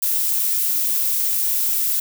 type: noise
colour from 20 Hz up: violet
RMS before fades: -20 dBFS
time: 0.02-2 s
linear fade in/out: 5 ms
effects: none